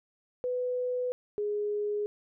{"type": "tone pair in turn", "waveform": "sine", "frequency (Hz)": [498.2, 415.5], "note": ["B4", "G#4"], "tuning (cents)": [15, 1], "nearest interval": "minor third", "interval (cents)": 314, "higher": "first", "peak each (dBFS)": -28, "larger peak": "neither", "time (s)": [[0.44, 1.12], [1.38, 2.06]], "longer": "neither", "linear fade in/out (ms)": 0, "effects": []}